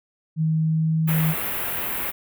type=tone with pitch glide; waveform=sine; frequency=158.6 to 159.89 Hz; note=D#3 to D#3; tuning=+33 to +47 cents; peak=-18 dBFS; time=0.36-1.35 s; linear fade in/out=50 ms; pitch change=+14 cents; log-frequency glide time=0.57-1 s
type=band-stop noise; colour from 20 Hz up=white; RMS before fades=-27 dBFS; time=1.07-2.12 s; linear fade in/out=20 ms; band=2700 to 12000 Hz; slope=24 dB/octave
effects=none